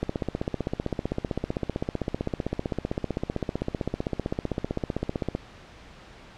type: click train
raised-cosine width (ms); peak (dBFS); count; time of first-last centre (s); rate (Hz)
2; -13; 84; 0.03-5.351; 15.6
effects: pink hiss -48 dBFS RMS until 6.37 s + low-pass 4000 Hz 12 dB/octave